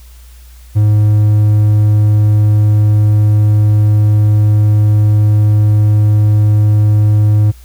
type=tone; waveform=triangle; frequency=105.5 Hz; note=G#2; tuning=28 cents sharp; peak=-4 dBFS; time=0.75-7.52 s; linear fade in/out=20 ms; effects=added 60 Hz sine -34 dBFS peak until 7.64 s + white hiss -46 dBFS RMS until 7.64 s